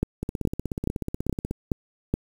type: two click trains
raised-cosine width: 3 ms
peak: -15 / -9 dBFS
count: 22 / 6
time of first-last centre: 0.23-1.51 / 0.03-2.14 s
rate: 16.4 / 2.37 Hz
effects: 7-bit